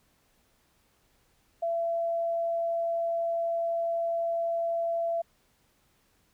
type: tone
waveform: sine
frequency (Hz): 673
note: E5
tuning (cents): +36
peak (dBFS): -26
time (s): 1.62-5.22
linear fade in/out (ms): 10
effects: pink hiss -68 dBFS RMS until 6.33 s